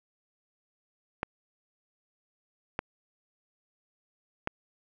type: clicks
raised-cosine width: 0.5 ms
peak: -14 dBFS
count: 3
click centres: 1.231 / 2.791 / 4.474 s
effects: none